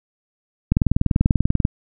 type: click train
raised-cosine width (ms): 5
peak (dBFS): -3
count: 20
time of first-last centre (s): 0.72-1.651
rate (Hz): 20.4
effects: none